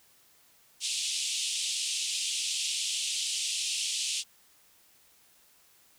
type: band-pass noise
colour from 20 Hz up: pink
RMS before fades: -32 dBFS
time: 0.8-4.24 s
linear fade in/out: 50 ms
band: 2700 to 9400 Hz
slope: 48 dB/octave
effects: white hiss -62 dBFS RMS until 5.98 s